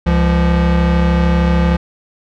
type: tone pair together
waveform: square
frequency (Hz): 68.4 / 172.06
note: C#2 / F3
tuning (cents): -23 / -26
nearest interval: octave + major third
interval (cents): 1597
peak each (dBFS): -14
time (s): 0.06-1.77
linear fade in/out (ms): 10
effects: low-pass 3000 Hz 12 dB/octave